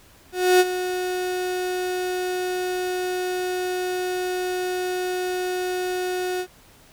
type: tone with ADSR envelope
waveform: 35% pulse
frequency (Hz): 365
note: F#4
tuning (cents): -24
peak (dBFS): -10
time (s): 0.32-6.47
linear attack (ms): 280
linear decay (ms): 38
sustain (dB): -12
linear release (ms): 70
effects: pink hiss -52 dBFS RMS until 6.92 s